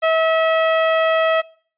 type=tone; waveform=sawtooth; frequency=646 Hz; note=E5; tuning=35 cents flat; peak=-10 dBFS; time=0.02-1.42 s; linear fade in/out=20 ms; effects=noise-tail reverb RT60 0.5 s tail -23 dB re dry + resampled to 8000 Hz